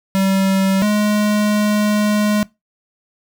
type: tone pair in turn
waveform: square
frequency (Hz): 192.8 / 209.6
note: G3 / G#3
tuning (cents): -28 / +16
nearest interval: minor second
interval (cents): 144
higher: second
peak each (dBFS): -14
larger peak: neither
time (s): 0.15-0.82 / 0.82-2.43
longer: second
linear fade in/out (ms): 0
effects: noise-tail reverb RT60 0.2 s tail -21 dB re dry